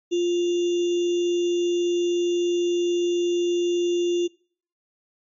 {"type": "tone with sample-and-hold", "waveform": "sine", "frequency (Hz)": 349.2, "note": "F4", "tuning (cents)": 0, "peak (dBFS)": -19, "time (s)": [0.11, 4.28], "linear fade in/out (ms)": 20, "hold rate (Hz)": 3150, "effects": ["noise-tail reverb RT60 0.5 s tail -24 dB re dry", "MP3 32 kbps"]}